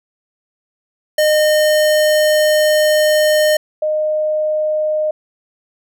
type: tone pair in turn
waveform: square / sine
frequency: 611 / 614.9 Hz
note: D#5 / D#5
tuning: -32 / -21 cents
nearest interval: unison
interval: 11 cents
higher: second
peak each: -11 / -14 dBFS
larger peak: first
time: 1.18-3.57 / 3.82-5.11 s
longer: first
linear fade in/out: 5 ms
effects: none